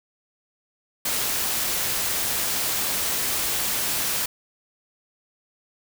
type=noise; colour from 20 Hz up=white; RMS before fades=-25 dBFS; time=1.05-4.26 s; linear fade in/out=5 ms; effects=none

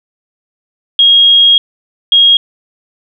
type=tone pair in turn; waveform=sine; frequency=3271 / 3271 Hz; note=G#7 / G#7; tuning=-27 / -27 cents; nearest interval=unison; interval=0 cents; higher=neither; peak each=-3 dBFS; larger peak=neither; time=0.99-1.58 / 2.12-2.37 s; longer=first; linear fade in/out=2 ms; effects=none

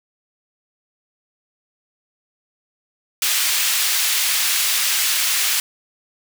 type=high-pass noise; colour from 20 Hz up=pink; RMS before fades=-19 dBFS; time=3.22-5.6 s; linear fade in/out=2 ms; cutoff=2400 Hz; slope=12 dB/octave; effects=none

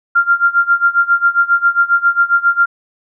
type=tone with tremolo; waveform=sine; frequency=1391 Hz; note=F6; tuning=7 cents flat; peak=-6 dBFS; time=0.15-2.66 s; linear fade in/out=10 ms; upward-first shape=sine; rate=7.4 Hz; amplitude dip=90%; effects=none

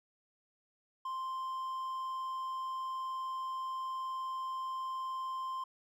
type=tone; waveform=triangle; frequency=1046.5 Hz; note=C6; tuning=in tune; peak=-34 dBFS; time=1.05-5.64 s; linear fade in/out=5 ms; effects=none

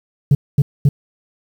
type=tone bursts; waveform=sine; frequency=141.5 Hz; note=C#3; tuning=36 cents sharp; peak=-5 dBFS; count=3; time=0.31-0.89 s; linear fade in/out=5 ms; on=40 ms; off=230 ms; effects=tanh soft clip ceiling -6 dBFS + 7-bit

